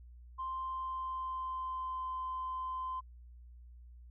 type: tone with pitch glide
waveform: sine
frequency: 1046.5 to 1032.7 Hz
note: C6 to C6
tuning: 0 to -23 cents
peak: -35 dBFS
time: 0.38-3.01 s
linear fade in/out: 20 ms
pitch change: -23 cents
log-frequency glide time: 0.61-2.07 s
effects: tanh soft clip ceiling -31 dBFS + added 60 Hz sine -51 dBFS peak until 4.1 s